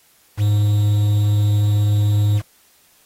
triangle tone with quantisation, 103.83 Hz, G#2, in tune, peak -11 dBFS, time 0.37-2.42 s, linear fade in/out 50 ms, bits 6, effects white hiss -55 dBFS RMS until 3.05 s + AAC 48 kbps

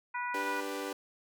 harmonic tone, 489.7 Hz, B4, 15 cents flat, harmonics 2 / 3 / 4 / 5, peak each -35 / -39 / -41 / -43 dBFS, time 0.14-0.61 s, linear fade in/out 10 ms
sawtooth chord, G major, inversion second, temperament equal, 293.7 / 392 / 493.9 Hz, D4 / G4 / B4, 0 / 0 / 0 cents, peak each -36 dBFS, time 0.34-0.93 s, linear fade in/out 5 ms
effects none

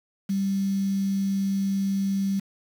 sine tone with quantisation, 195.6 Hz, G3, 4 cents flat, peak -22 dBFS, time 0.29-2.4 s, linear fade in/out 10 ms, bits 7, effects none

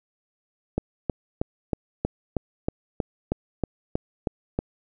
click train, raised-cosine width 2 ms, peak -10 dBFS, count 13, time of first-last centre 0.78-4.59 s, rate 3.15 Hz, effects none

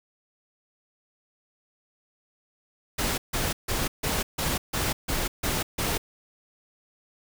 pink noise bursts, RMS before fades -27 dBFS, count 9, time 2.98-5.98 s, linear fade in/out 10 ms, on 200 ms, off 150 ms, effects none

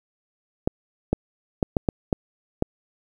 clicks, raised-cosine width 2 ms, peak -6 dBFS, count 7, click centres 0.675 / 1.13 / 1.628 / 1.768 / 1.888 / 2.128 / 2.624 s, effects 8-bit

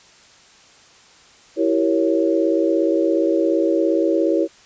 sine chord, E diminished seventh, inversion none, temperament equal with one note detuned, 329.6 / 386.8 / 466.2 / 554.4 Hz, E4 / G4 / Bb4 / Db5, 0 / -23 / 0 / 0 cents, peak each -18 / -22 / -23 / -21 dBFS, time 1.56-4.48 s, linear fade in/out 50 ms, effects white hiss -49 dBFS RMS until 4.65 s + resampled to 16000 Hz

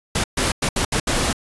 pink noise bursts at uneven times, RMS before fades -20 dBFS, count 6, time 0.15-0.24 / 0.37-0.52 / 0.62-0.69 / 0.76-0.85 / 0.92-1 / 1.07-1.33 s, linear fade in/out 5 ms, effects resampled to 24000 Hz

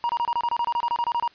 triangle tone bursts, 948 Hz, A#5, 29 cents sharp, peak -19 dBFS, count 16, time 0.04-1.277 s, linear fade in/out 0 ms, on 52 ms, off 27 ms, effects white hiss -55 dBFS RMS until 1.34 s + resampled to 11025 Hz

